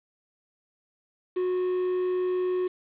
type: tone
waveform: triangle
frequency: 365.3 Hz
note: F#4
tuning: 22 cents flat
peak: -22 dBFS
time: 1.36-2.68 s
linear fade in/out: 10 ms
effects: resampled to 8000 Hz + 8-bit